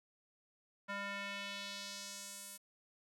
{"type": "tone with band-pass filter sweep", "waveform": "square", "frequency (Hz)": 200, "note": "G3", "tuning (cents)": 35, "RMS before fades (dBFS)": -45, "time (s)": [0.88, 2.58], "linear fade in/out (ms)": 20, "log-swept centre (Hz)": [1500, 11000], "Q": 1.5, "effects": []}